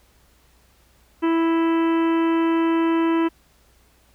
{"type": "harmonic tone with a mistuned harmonic", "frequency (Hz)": 329.6, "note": "E4", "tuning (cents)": 0, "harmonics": [1, 2, 3, 4, 5, 6, 7, 8, 9], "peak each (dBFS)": [-17, -35, -27, -34, -37, -38, -44, -38, -42], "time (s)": [1.22, 3.29], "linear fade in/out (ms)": 20, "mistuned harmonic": 9, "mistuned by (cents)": 54, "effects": ["added 60 Hz sine -59 dBFS peak until 4.14 s", "pink hiss -59 dBFS RMS until 4.14 s"]}